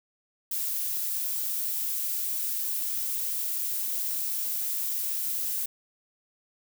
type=noise; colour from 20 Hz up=violet; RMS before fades=-30 dBFS; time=0.51-5.66 s; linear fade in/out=5 ms; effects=none